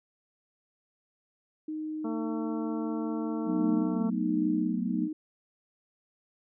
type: tone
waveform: sine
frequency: 310 Hz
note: D#4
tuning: 6 cents flat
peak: -32 dBFS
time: 1.68-5.13 s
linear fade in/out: 5 ms
type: harmonic tone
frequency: 225 Hz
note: A3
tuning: 39 cents sharp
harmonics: 1 / 2 / 3 / 4 / 5 / 6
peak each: -33 / -39 / -43 / -45 / -47 / -49 dBFS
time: 2.04-4.1 s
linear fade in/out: 10 ms
type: chord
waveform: sine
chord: B dominant seventh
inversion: second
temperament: just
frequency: 185.21 / 222.2 / 246.9 / 308.7 Hz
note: F#3 / A3 / B3 / D#4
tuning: +2 / +17 / 0 / -14 cents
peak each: -32 dBFS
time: 3.45-5.09 s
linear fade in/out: 50 ms
effects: none